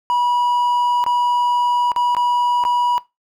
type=tone with dropouts; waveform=triangle; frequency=972 Hz; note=B5; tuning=28 cents flat; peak=-13 dBFS; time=0.1-2.98 s; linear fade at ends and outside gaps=0 ms; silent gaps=1.04-1.064 / 1.918-1.962 / 2.149-2.167 / 2.638-2.651 s; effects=noise-tail reverb RT60 0.2 s tail -19 dB re dry